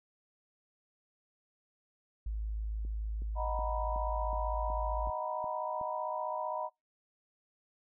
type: tone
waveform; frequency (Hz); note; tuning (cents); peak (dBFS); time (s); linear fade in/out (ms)
sine; 53.5; A1; -48; -33; 2.26-5.1; 5
type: click train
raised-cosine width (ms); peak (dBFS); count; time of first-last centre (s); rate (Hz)
3; -38; 9; 2.85-5.813; 2.7
type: chord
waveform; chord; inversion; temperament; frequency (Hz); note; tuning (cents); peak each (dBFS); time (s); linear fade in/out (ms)
sine; B major seventh; first; equal; 622.3 / 740 / 932.3 / 987.8; D#5 / F#5 / A#5 / B5; 0 / 0 / 0 / 0; -38 / -41 / -40 / -38; 3.35-6.7; 50
effects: noise-tail reverb RT60 0.2 s tail -26 dB re dry